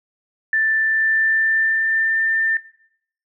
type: tone with pitch glide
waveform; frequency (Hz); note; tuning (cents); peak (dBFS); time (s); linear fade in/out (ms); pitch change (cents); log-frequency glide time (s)
sine; 1768 to 1792.7; A6 to A6; +8 to +32; -15; 0.53-2.57; 2; +24; 0.74-2.22
effects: noise-tail reverb RT60 0.7 s tail -20 dB re dry